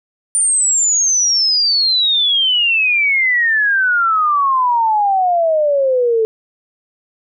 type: exponential sweep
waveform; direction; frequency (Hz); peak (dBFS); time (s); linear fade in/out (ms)
sine; down; 9210 to 436.3; -11; 0.35-6.25; 0
effects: none